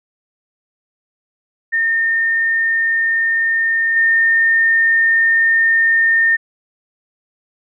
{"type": "tone with level steps", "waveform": "sine", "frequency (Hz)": 1821, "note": "A#6", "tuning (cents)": -41, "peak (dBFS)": [-13, -10], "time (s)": [1.72, 6.37], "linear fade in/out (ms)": 20, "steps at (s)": 3.96, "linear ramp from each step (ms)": 5, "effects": []}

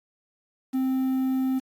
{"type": "tone with quantisation", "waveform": "triangle", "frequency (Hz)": 261.6, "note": "C4", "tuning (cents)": 0, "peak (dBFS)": -20, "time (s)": [0.73, 1.6], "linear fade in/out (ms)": 20, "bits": 8, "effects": ["AAC 64 kbps"]}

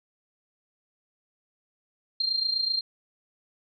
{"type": "tone with amplitude modulation", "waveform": "sine", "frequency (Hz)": 4186, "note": "C8", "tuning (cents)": 0, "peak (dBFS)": -21, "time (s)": [2.2, 2.81], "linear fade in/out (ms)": 5, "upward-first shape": "sine", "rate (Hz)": 27.9, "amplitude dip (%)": 70, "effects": []}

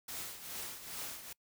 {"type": "noise with tremolo", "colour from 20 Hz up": "white", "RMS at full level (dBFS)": -41, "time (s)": [0.08, 1.33], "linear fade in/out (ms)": 5, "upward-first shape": "triangle", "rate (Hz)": 2.4, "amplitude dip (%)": 70, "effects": ["noise-tail reverb RT60 0.1 s tail -25 dB re dry"]}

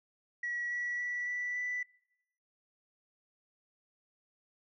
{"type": "tone with pitch steps", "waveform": "sine", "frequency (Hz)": [1926, 1939.4, 1952.9, 1966.5, 1980.1], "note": ["B6", "B6", "B6", "B6", "B6"], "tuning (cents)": [-44, -32, -20, -8, 4], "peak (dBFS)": -32, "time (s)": [0.43, 1.83], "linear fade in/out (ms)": 5, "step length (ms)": 280, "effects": ["noise-tail reverb RT60 0.8 s tail -23 dB re dry", "tanh soft clip ceiling -29 dBFS"]}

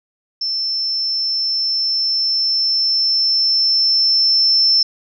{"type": "tone with level ramp", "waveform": "sine", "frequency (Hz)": 5330, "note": "E8", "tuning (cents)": 18, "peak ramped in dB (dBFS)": [-18, -10], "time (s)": [0.41, 4.83], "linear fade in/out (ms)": 5, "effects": []}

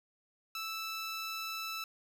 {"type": "tone", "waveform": "15% pulse", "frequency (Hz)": 1318.5, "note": "E6", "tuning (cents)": 0, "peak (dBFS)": -31, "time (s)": [0.55, 1.84], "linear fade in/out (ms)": 2, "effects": []}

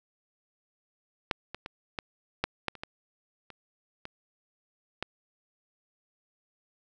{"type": "clicks", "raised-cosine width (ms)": 0.3, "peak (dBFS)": [-10, -21, -22, -16, -10, -12, -29, -20, -29, -23, -15], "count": 11, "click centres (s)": [1.312, 1.546, 1.661, 1.988, 2.44, 2.683, 2.753, 2.835, 3.503, 4.054, 5.026], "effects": []}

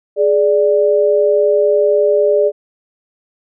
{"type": "tone pair together", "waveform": "sine", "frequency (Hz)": [418.2, 587.3], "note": ["G#4", "D5"], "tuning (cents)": [12, 0], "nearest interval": "tritone", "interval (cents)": 588, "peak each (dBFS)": -12, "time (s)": [0.16, 2.52], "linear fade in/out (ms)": 50, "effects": []}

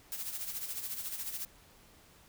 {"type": "noise with tremolo", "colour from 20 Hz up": "blue", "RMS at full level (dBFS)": -37, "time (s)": [0.12, 1.45], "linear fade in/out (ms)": 0, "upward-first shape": "sine", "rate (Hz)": 14, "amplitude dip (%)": 60, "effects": ["pink hiss -60 dBFS RMS until 2.28 s"]}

